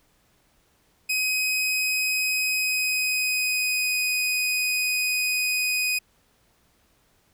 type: tone with pitch glide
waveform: sawtooth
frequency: 2522 to 2496 Hz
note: D#7 to D#7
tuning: +23 to +5 cents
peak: -19 dBFS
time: 1.09-5.99 s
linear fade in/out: 10 ms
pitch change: -18 cents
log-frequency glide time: 2.47-4.01 s
effects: pink hiss -64 dBFS RMS until 7.33 s